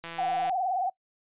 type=click train; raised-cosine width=0.3 ms; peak=-23 dBFS; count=77; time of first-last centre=0.04-0.495 s; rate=167 Hz
type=tone with vibrato; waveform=sine; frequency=743 Hz; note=F#5; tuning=7 cents sharp; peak=-25 dBFS; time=0.18-0.9 s; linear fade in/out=10 ms; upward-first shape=triangle; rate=19 Hz; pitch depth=110 cents each way
effects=noise-tail reverb RT60 0.1 s tail -22 dB re dry + resampled to 8000 Hz